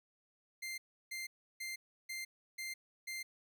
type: tone bursts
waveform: sawtooth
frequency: 2093 Hz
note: C7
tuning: in tune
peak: -37 dBFS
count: 6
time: 0.62-3.23 s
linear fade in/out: 10 ms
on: 160 ms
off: 330 ms
effects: none